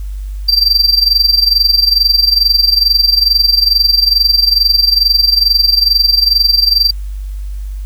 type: tone with amplitude modulation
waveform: triangle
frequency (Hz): 4699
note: D8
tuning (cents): 0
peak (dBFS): -3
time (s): 0.48-6.91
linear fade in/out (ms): 10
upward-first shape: sine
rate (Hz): 22.3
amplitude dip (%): 80
effects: added 49 Hz sine -19 dBFS peak until 7.85 s + white hiss -47 dBFS RMS until 7.85 s

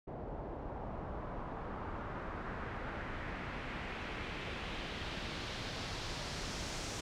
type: noise with low-pass filter sweep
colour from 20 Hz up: pink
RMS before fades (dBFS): -42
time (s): 0.07-7.01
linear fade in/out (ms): 10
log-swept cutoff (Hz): 660 to 6600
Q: 1.5
effects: none

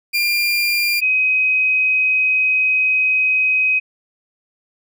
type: tone pair in turn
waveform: 30% pulse / sine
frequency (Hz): 2393 / 2524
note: D7 / D#7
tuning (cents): +32 / +24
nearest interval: minor second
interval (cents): 92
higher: second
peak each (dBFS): -13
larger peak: neither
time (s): 0.13-1.01 / 1.01-3.8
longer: second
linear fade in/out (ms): 20
effects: none

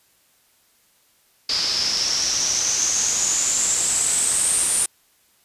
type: noise with low-pass filter sweep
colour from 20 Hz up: white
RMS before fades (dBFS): -21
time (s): 1.49-4.86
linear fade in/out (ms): 5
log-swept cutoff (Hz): 4900 to 9200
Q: 9.5
effects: white hiss -60 dBFS RMS until 5.44 s + resampled to 32000 Hz

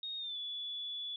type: tone with pitch glide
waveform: sine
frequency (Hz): 3723 to 3434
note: A#7 to A7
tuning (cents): -3 to -43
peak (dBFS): -38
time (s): 0.03-1.16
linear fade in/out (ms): 2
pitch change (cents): -140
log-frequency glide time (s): 0.18-0.38
effects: none

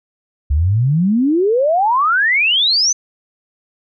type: exponential sweep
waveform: sine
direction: up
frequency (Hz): 67.2 to 6272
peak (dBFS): -11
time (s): 0.5-2.93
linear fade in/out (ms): 10
effects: none

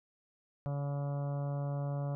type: harmonic tone with a mistuned harmonic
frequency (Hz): 142.1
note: C#3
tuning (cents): +43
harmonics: 1 / 2 / 3 / 4 / 5 / 6 / 7 / 8 / 9 / 10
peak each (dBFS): -33 / -48 / -52 / -43 / -48 / -56 / -55 / -56 / -59 / -63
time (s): 0.66-2.15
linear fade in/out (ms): 0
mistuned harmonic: 8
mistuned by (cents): +16
effects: none

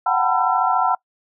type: tone cluster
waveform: sine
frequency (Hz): 732 / 766 / 900 / 998 / 1347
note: F#5 / G5 / A5 / B5 / E6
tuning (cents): -19 / -40 / +39 / +18 / +37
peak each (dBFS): -22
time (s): 0.06-0.95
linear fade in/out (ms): 5
effects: noise-tail reverb RT60 0.1 s tail -24 dB re dry

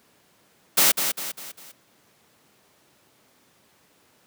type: noise with echo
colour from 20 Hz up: white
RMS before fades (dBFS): -17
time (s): 0.77-0.92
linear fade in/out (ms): 10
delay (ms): 200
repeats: 4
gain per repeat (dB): -7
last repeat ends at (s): 1.72
effects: pink hiss -60 dBFS RMS until 4.26 s + high-pass 150 Hz 12 dB/octave

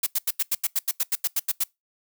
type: noise bursts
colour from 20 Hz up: blue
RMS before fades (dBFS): -23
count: 14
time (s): 0.03-1.638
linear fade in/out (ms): 5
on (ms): 35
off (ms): 86
effects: noise-tail reverb RT60 0.2 s tail -25 dB re dry

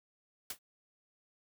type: noise with exponential decay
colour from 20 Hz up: white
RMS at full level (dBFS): -34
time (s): 0.5-0.59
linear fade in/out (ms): 5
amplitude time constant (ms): 18
effects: none

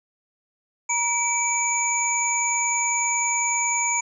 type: tone cluster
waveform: sine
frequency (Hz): 948 / 2306 / 6690 / 7020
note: A#5 / D7 / G#8 / A8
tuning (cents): +29 / -32 / +12 / -5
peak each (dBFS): -26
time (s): 0.89-4.01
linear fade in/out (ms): 10
effects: none

